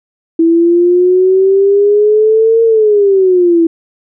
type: exponential two-way sweep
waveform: sine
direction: up then down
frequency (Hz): 327.3 to 459 to 327.3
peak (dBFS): -5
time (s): 0.39-3.67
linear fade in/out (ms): 5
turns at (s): 2.63
effects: none